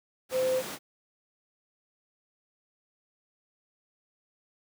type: tone in noise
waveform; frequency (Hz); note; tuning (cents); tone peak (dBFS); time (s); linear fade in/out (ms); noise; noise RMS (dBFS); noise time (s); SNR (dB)
sine; 516; C5; -24; -24; 0.31-0.63; 50; pink; -37; 0.29-0.79; +10
effects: high-pass 200 Hz 12 dB/octave